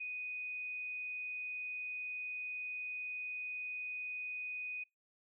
sine tone, 2489 Hz, D#7, in tune, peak -39 dBFS, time 0-4.84 s, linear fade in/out 10 ms, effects noise-tail reverb RT60 0.2 s tail -26 dB re dry

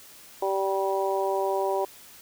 harmonic tone, 194 Hz, G3, 18 cents flat, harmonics 2 / 3 / 4 / 5, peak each -27 / -29 / -30 / -31 dBFS, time 0.42-1.85 s, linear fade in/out 5 ms, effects white hiss -49 dBFS RMS until 2.21 s

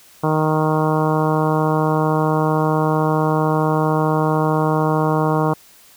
harmonic tone, 155.56 Hz, D#3, in tune, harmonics 1 / 2 / 3 / 4 / 5 / 6 / 7 / 8 / 9, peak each -19 / -22 / -22 / -25 / -25 / -25 / -25 / -31 / -33 dBFS, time 0.23-5.54 s, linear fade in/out 10 ms, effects white hiss -48 dBFS RMS until 5.96 s

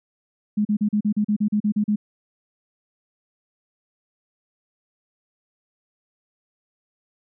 sine tone bursts, 209.5 Hz, G#3, 15 cents sharp, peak -17 dBFS, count 12, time 0.57-1.96 s, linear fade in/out 10 ms, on 81 ms, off 38 ms, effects none

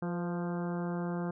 harmonic tone with a mistuned harmonic, 174.61 Hz, F3, in tune, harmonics 1 / 2 / 3 / 4 / 5 / 6 / 7 / 8 / 9, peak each -33 / -39 / -43 / -45 / -47 / -49 / -50 / -51 / -52 dBFS, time 0.02-1.31 s, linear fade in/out 5 ms, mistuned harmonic 3, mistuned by -35 cents, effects none

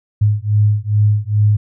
sine beating tone pair, 103.83 / 106.23 Hz, G#2 / G#2, 0 / +40 cents, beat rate 2.4 Hz, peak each -14 dBFS, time 0.21-1.57 s, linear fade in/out 10 ms, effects none

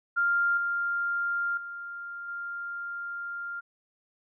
sine tone with level steps, 1396.9 Hz, F6, in tune, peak -22 / -26 / -36 / -33 dBFS, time 0.16-3.61 s, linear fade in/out 20 ms, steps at 0.57 / 1.57 / 2.28 s, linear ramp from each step 5 ms, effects none

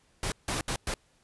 pink noise bursts at uneven times, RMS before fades -31 dBFS, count 4, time 0.23-0.32 / 0.48-0.61 / 0.68-0.76 / 0.87-0.94 s, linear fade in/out 2 ms, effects pink hiss -66 dBFS RMS until 1.23 s + resampled to 24000 Hz

